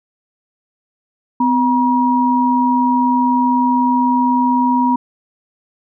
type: tone pair together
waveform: sine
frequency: 253.5 / 956 Hz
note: B3 / A#5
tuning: +45 / +43 cents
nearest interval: octave + major seventh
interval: 2298 cents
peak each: -14 / -14 dBFS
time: 1.4-4.96 s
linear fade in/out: 5 ms
effects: none